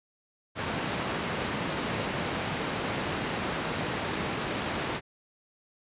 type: band-pass noise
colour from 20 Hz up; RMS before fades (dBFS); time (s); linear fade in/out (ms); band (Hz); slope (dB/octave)
pink; -32; 0.55-5.01; 50; 120 to 3300; 12
effects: resampled to 8000 Hz